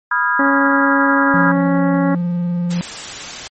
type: chord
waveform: sine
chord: F half-diminished seventh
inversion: second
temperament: equal with one note detuned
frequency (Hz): 987.8 / 1244.5 / 1396.9 / 1640.2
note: Cb6 / Eb6 / F6 / Ab6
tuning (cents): 0 / 0 / 0 / -22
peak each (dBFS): -19 / -21 / -20 / -17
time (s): 0.11-1.52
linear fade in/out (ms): 5
type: harmonic tone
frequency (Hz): 277.2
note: C#4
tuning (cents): 0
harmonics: 1 / 2 / 3 / 4 / 5 / 6 / 7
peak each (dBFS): -15 / -21 / -25 / -27 / -29 / -31 / -32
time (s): 0.39-2.15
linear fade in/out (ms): 5
type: tone with vibrato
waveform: triangle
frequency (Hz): 174.61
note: F3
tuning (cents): 0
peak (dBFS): -14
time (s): 1.34-2.81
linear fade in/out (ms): 0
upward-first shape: square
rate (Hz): 20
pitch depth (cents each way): 22
type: noise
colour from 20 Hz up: white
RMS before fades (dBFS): -28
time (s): 2.7-3.48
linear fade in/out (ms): 10
effects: low-pass 11000 Hz 12 dB/octave + MP3 32 kbps